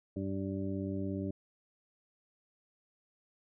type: harmonic tone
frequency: 97.1 Hz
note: G2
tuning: 16 cents flat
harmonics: 1 / 2 / 3 / 4 / 6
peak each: -39 / -38 / -38 / -43 / -46 dBFS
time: 0.16-1.31 s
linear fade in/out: 5 ms
effects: none